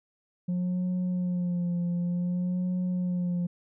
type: tone with vibrato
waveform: sine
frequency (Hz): 177.9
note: F3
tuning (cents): +32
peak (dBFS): -23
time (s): 0.48-3.47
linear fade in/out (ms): 10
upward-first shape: sine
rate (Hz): 0.55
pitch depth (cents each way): 37
effects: tanh soft clip ceiling -25 dBFS